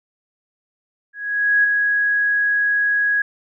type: tone with ADSR envelope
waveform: sine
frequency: 1661.2 Hz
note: G#6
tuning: in tune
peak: -11 dBFS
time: 1.13-3.22 s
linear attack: 510 ms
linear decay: 10 ms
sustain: -4 dB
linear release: 4 ms
effects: none